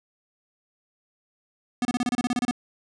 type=tone bursts; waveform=square; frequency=245 Hz; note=B3; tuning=14 cents flat; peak=-22 dBFS; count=12; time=1.82-2.511 s; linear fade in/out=2 ms; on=31 ms; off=29 ms; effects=resampled to 22050 Hz + 10-bit